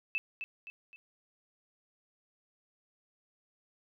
sine tone with echo, 2629 Hz, E7, 5 cents flat, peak -29 dBFS, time 0.15-0.18 s, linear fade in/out 0 ms, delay 260 ms, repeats 3, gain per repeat -7 dB, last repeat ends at 0.96 s, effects none

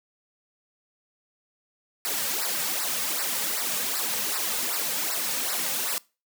white noise with flanger, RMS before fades -28 dBFS, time 2.05-5.98 s, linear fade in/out 0 ms, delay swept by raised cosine 0.3 to 3 ms, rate 2.6 Hz, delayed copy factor -0.9, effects noise-tail reverb RT60 0.3 s tail -23 dB re dry + high-pass 200 Hz 12 dB/octave

